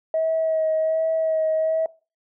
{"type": "tone with vibrato", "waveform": "sine", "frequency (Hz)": 639, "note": "D#5", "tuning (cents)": 46, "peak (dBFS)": -18, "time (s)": [0.14, 1.86], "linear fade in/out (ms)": 2, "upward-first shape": "sine", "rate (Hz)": 1.3, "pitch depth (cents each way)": 18, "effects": ["noise-tail reverb RT60 0.3 s tail -20 dB re dry", "tanh soft clip ceiling -14 dBFS"]}